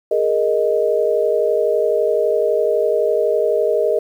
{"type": "chord", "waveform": "sine", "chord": "Ab suspended second", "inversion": "none", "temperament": "just", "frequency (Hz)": [415.3, 467.2, 623], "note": ["Ab4", "Bb4", "Eb5"], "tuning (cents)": [0, 4, 2], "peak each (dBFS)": [-19, -18, -18], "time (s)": [0.11, 3.99], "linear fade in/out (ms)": 5, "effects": ["8-bit"]}